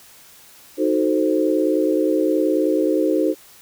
sine chord, D# diminished seventh, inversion none, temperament equal, 311.1 / 370 / 440 / 523.3 Hz, D#4 / F#4 / A4 / C5, 0 / 0 / 0 / 0 cents, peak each -19 / -22 / -23 / -22 dBFS, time 0.77-3.35 s, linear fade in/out 50 ms, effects white hiss -47 dBFS RMS until 3.61 s

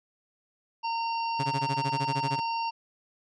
harmonic tone, 918 Hz, A#5, 27 cents flat, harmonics 1 / 3 / 5 / 6, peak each -28 / -38 / -42 / -44 dBFS, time 0.83-2.71 s, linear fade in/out 20 ms
sawtooth tone with tremolo, 138.59 Hz, C#3, in tune, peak -23 dBFS, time 1.39-2.4 s, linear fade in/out 10 ms, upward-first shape sine, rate 13 Hz, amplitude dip 100%
effects resampled to 22050 Hz

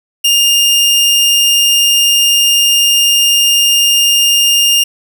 sawtooth tone, 2816 Hz, F7, 14 cents sharp, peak -4 dBFS, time 0.24-4.84 s, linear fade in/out 10 ms, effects none

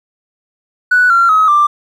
triangle tone with pitch steps, 1480 / 1372.9 / 1273.6 / 1181.5 Hz, F#6 / F6 / D#6 / D6, 0 / -30 / +40 / +10 cents, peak -3 dBFS, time 0.91-1.67 s, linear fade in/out 10 ms, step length 190 ms, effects tanh soft clip ceiling -4 dBFS

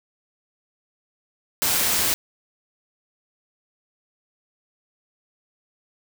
white noise with amplitude modulation, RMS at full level -20 dBFS, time 1.62-2.14 s, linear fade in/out 0 ms, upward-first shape sine, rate 171 Hz, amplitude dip 30%, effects none

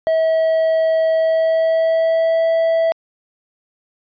triangle tone with pitch glide, 645 to 656.3 Hz, E5 to E5, -38 to -8 cents, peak -11 dBFS, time 0.07-2.92 s, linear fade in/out 0 ms, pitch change +30 cents, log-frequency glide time 1.13-2.49 s, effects resampled to 11025 Hz

